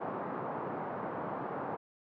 white band-pass noise, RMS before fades -38 dBFS, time 0-1.77 s, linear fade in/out 20 ms, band 130 to 1100 Hz, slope 24 dB/octave, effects none

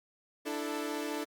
sawtooth chord, D suspended second, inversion none, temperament equal with one note detuned, 295 / 329.6 / 440 Hz, D4 / E4 / A4, +8 / 0 / 0 cents, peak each -33 / -36 / -35 dBFS, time 0.45-1.25 s, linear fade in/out 20 ms, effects Opus 48 kbps

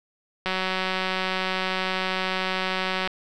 click train, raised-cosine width 0.3 ms, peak -10 dBFS, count 490, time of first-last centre 0.46-3.075 s, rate 187 Hz, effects none

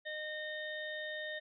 harmonic tone, 613 Hz, D#5, 26 cents flat, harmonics 1 / 3 / 5 / 6, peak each -43 / -41 / -54 / -47 dBFS, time 0.05-1.4 s, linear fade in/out 20 ms, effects none

